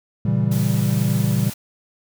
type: chord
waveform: triangle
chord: A# diminished seventh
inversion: none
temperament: equal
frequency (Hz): 116.54 / 138.59 / 164.81 / 196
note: A#2 / C#3 / E3 / G3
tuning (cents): 0 / 0 / 0 / 0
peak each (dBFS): -19 / -20 / -22 / -20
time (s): 0.25-1.5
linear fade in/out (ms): 5
type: noise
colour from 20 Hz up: white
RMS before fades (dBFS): -34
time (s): 0.51-1.54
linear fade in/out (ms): 10
effects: none

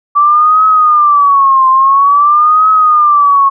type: tone with vibrato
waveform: sine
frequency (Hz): 1157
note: D6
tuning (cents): -26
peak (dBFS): -4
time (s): 0.15-3.5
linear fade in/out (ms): 20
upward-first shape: triangle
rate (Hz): 0.49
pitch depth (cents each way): 180
effects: none

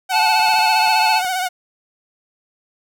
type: tone with vibrato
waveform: sawtooth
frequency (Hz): 740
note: F#5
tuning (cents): 0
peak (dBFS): -15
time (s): 0.09-1.49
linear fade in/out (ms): 20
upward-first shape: sine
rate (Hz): 15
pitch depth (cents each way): 50
type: harmonic tone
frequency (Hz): 872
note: A5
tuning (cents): -16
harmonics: 1 / 3 / 5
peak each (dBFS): -15 / -20 / -22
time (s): 0.11-1.22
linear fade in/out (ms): 50
type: clicks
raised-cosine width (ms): 0.5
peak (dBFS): -21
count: 6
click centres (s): 0.397 / 0.485 / 0.538 / 0.586 / 0.875 / 1.247
effects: none

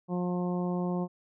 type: harmonic tone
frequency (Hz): 178.4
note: F3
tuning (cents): +37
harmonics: 1 / 2 / 3 / 4 / 5 / 6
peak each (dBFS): -29 / -35 / -39 / -41 / -43 / -45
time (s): 0.08-1.08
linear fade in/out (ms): 50
effects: none

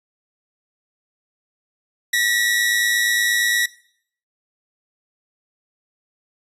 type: tone pair together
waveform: sawtooth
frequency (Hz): 1824.5 / 1933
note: A#6 / B6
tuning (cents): -38 / -38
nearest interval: minor second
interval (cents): 100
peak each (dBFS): -20 / -14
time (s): 2.13-3.66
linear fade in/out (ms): 5
effects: noise-tail reverb RT60 0.6 s tail -19 dB re dry + resampled to 32000 Hz

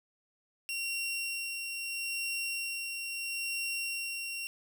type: tone with tremolo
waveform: sawtooth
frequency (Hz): 2745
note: F7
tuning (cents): -31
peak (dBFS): -29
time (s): 0.69-4.47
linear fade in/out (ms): 0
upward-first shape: sine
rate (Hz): 0.76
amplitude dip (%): 35
effects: none

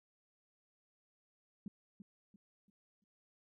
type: tone with echo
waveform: sine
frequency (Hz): 200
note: G3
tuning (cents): +35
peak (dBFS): -40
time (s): 1.66-1.68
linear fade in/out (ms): 2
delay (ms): 340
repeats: 4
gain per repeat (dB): -9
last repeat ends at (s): 3.04
effects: none

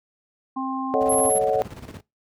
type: harmonic tone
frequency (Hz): 264.3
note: C4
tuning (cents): +18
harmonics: 1 / 3 / 4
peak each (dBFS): -27 / -31 / -30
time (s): 0.56-1.3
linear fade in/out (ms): 10
type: chord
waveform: sine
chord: D# half-diminished seventh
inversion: second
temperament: equal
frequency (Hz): 440 / 554.4 / 622.3 / 740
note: A4 / C#5 / D#5 / F#5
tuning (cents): 0 / 0 / 0 / 0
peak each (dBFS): -23 / -23 / -26 / -23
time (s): 0.94-1.62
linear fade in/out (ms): 0
type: noise with tremolo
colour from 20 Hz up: brown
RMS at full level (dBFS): -31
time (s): 1-2.01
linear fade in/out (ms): 20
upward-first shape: square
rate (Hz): 17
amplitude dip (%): 65
type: tone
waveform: sine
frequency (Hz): 11175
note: F9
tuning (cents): 0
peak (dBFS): -21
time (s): 1.09-1.39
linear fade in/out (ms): 10
effects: noise-tail reverb RT60 0.2 s tail -21 dB re dry + high-pass 100 Hz 12 dB/octave

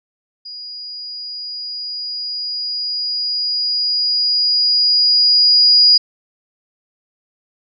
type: tone with level ramp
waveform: sine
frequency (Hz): 4889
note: D#8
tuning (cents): -31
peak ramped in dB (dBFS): -29 to -6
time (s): 0.45-5.98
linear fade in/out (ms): 10
effects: none

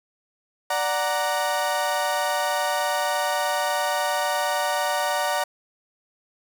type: chord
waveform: 30% pulse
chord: D augmented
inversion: none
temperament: equal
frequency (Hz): 587.3 / 740 / 932.3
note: D5 / F#5 / A#5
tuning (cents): 0 / 0 / 0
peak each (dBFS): -24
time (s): 0.7-5.44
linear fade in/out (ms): 5
effects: none

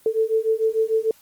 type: beating tone pair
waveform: sine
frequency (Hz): 440 / 446.7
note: A4 / A4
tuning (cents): 0 / +26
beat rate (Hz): 6.7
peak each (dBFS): -21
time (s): 0.06-1.11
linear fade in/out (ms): 2
effects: white hiss -54 dBFS RMS until 1.21 s + Opus 24 kbps

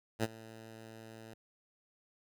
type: tone with ADSR envelope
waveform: 10% pulse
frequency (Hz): 112.1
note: A2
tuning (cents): +33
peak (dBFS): -20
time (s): 0.19-1.34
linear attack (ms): 44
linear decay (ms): 33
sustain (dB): -21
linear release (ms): 4
effects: none

